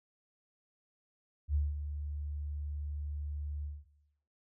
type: tone with ADSR envelope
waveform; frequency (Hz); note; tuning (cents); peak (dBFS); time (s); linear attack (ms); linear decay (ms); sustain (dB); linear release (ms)
sine; 73.42; D2; 0; -26; 1.48-3.86; 68; 190; -9; 220
effects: noise-tail reverb RT60 1.0 s tail -21 dB re dry